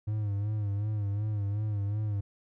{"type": "tone with vibrato", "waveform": "triangle", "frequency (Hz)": 103.7, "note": "G#2", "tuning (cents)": -2, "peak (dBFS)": -26, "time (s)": [0.07, 2.21], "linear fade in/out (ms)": 10, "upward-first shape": "sine", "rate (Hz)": 2.7, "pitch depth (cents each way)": 68, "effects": []}